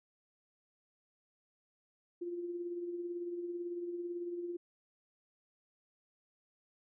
sine tone with tremolo, 348.4 Hz, F4, 4 cents flat, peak -35 dBFS, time 2.21-4.57 s, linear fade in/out 10 ms, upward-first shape triangle, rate 18 Hz, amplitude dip 50%, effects none

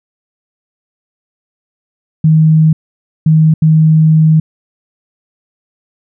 sine tone bursts at uneven times, 157.6 Hz, D#3, 23 cents sharp, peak -4 dBFS, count 3, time 2.24-2.73 / 3.26-3.54 / 3.62-4.4 s, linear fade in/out 5 ms, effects none

